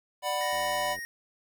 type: chord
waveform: square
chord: B minor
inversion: first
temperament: just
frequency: 592.7 / 740.8 / 987.8 Hz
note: D5 / F#5 / B5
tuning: +16 / +2 / 0 cents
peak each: -33 dBFS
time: 0.22-0.97 s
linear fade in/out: 50 ms
type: tone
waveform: square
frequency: 1864.7 Hz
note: A#6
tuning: in tune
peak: -36 dBFS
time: 0.41-1.05 s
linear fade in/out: 0 ms
type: click train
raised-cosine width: 2 ms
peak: -38 dBFS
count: 42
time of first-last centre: 0.53-0.989 s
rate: 89.3 Hz
effects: 10-bit